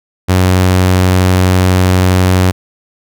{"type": "tone", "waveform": "sawtooth", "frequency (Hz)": 92.2, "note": "F#2", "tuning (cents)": -6, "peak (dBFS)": -3, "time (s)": [0.28, 2.52], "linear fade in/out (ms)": 20, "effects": []}